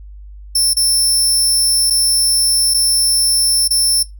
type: tone with dropouts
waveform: 25% pulse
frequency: 5360 Hz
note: E8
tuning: 28 cents sharp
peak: -6 dBFS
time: 0.55-4.03 s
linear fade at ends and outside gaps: 5 ms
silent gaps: 0.735-0.767 / 1.901-1.905 / 2.739-2.743 / 3.679-3.706 s
effects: noise-tail reverb RT60 0.2 s tail -20 dB re dry + added 50 Hz sine -32 dBFS peak until 4.19 s